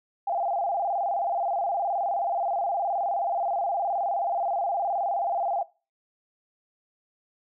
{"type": "tone with vibrato", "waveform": "sine", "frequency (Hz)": 740, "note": "F#5", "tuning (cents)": 0, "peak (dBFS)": -24, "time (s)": [0.27, 5.63], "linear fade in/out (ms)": 5, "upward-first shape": "square", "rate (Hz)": 19, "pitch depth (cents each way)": 130, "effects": ["noise-tail reverb RT60 0.3 s tail -19 dB re dry"]}